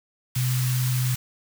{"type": "high-pass noise", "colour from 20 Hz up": "white", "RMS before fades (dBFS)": -32, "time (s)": [0.35, 1.16], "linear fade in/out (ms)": 5, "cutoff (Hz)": 940, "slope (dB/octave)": 24}
{"type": "tone", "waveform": "sine", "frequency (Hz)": 126.8, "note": "B2", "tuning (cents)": 46, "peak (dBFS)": -21, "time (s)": [0.36, 1.15], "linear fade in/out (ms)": 5}
{"effects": []}